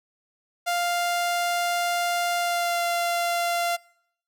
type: tone with pitch glide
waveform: sawtooth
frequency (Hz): 698.5 to 691.3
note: F5 to F5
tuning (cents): 0 to -18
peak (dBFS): -19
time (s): 0.66-3.77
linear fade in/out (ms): 20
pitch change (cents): -18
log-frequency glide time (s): 2.37-2.83
effects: noise-tail reverb RT60 0.7 s tail -25 dB re dry